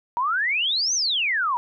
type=exponential two-way sweep; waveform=sine; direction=up then down; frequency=927 to 6370 to 927 Hz; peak=-20 dBFS; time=0.17-1.57 s; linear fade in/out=0 ms; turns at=0.94 s; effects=none